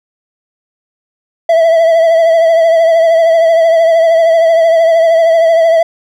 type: tone with vibrato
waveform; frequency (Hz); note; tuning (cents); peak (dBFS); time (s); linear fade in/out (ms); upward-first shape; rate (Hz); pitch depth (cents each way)
triangle; 659.3; E5; 0; -3; 1.49-5.83; 5; triangle; 13; 48
effects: none